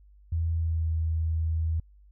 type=tone with pitch glide; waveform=sine; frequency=82.41 to 80.71 Hz; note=E2 to E2; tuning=0 to -36 cents; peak=-24 dBFS; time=0.32-1.8 s; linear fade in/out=5 ms; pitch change=-36 cents; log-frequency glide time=0.54-0.9 s; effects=added 50 Hz sine -52 dBFS peak until 2.11 s